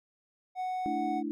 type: tone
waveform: triangle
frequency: 740 Hz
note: F#5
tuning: in tune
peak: -29 dBFS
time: 0.55-1.23 s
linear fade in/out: 50 ms
type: chord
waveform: sine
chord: A suspended fourth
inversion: none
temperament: equal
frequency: 220 / 293.7 / 329.6 Hz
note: A3 / D4 / E4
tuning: 0 / 0 / 0 cents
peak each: -38 / -34 / -36 dBFS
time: 0.86-1.31 s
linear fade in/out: 0 ms
effects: none